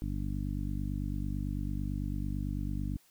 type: harmonic tone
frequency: 49 Hz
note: G1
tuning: in tune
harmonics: 1 / 2 / 3 / 4 / 5 / 6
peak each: -35 / -38 / -40 / -41 / -42 / -43 dBFS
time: 0.02-2.97 s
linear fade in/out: 0 ms
effects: white hiss -65 dBFS RMS until 3.1 s